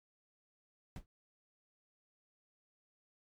brown noise with exponential decay, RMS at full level -36 dBFS, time 0.96-1.06 s, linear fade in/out 1 ms, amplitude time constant 20 ms, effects MP3 96 kbps

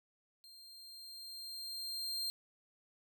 40% pulse tone with level ramp, 4186 Hz, C8, in tune, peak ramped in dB -54 to -34 dBFS, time 0.44-2.3 s, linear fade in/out 0 ms, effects none

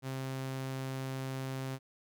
sawtooth tone, 132.6 Hz, C3, 23 cents sharp, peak -32 dBFS, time 0.02-1.79 s, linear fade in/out 50 ms, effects none

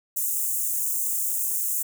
white high-pass noise, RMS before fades -26 dBFS, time 0.16-1.83 s, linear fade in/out 10 ms, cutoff 6800 Hz, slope 48 dB/octave, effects none

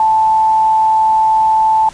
sine tone with amplitude modulation, 877 Hz, A5, 6 cents flat, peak -7 dBFS, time 0-1.89 s, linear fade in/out 2 ms, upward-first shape sine, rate 172 Hz, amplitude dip 25%, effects pink hiss -38 dBFS RMS until 1.93 s + resampled to 22050 Hz

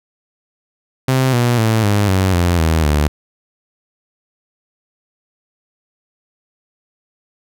sawtooth tone with pitch steps, 130.81 / 120.65 / 111.28 / 102.63 / 94.66 / 87.31 / 80.52 / 74.27 Hz, C3 / B2 / A2 / G#2 / F#2 / F2 / E2 / D2, 0 / -40 / +20 / -20 / +40 / 0 / -40 / +20 cents, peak -8 dBFS, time 1.08-3.08 s, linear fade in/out 5 ms, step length 250 ms, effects none

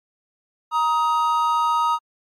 triangle tone pair together, 941 / 1256.1 Hz, A#5 / D#6, +16 / +16 cents, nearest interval perfect fourth, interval 500 cents, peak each -18 / -18 dBFS, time 0.71-1.99 s, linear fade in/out 50 ms, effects MP3 64 kbps

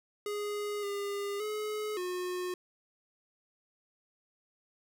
square tone with pitch steps, 413.9 / 403.7 / 425 / 361.7 Hz, G#4 / G#4 / G#4 / F#4, -6 / -49 / +40 / -39 cents, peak -34 dBFS, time 0.26-2.54 s, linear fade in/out 2 ms, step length 570 ms, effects none

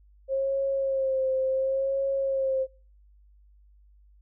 sine tone with vibrato, 535 Hz, C5, 38 cents sharp, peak -23 dBFS, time 0.28-2.67 s, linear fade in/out 50 ms, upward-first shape sine, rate 0.7 Hz, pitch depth 34 cents each way, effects noise-tail reverb RT60 0.4 s tail -26 dB re dry + added 50 Hz sine -54 dBFS peak until 4.21 s

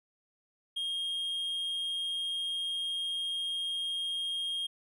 triangle tone, 3237 Hz, G#7, 45 cents flat, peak -30 dBFS, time 0.76-4.67 s, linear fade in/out 10 ms, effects none

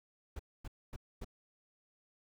brown noise bursts, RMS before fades -42 dBFS, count 4, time 0.36-1.246 s, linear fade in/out 5 ms, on 34 ms, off 250 ms, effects none

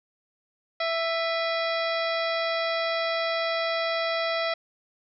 harmonic tone with a mistuned harmonic, 662 Hz, E5, 7 cents sharp, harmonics 1 / 2 / 3 / 4 / 5 / 6 / 7 / 8, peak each -27 / -32 / -32 / -37 / -37 / -37 / -40 / -40 dBFS, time 0.8-4.54 s, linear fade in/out 5 ms, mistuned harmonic 4, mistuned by -130 cents, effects none

